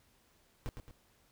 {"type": "noise with echo", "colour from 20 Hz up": "brown", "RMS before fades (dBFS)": -37, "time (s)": [0.66, 0.69], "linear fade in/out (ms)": 0, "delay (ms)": 110, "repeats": 2, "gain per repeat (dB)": -7, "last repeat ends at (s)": 0.91, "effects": ["pink hiss -69 dBFS RMS until 1.31 s"]}